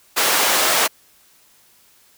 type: high-pass noise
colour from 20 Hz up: pink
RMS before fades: -17 dBFS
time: 0.16-0.88 s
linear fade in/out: 20 ms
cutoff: 580 Hz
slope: 12 dB/octave
effects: white hiss -54 dBFS RMS until 2.17 s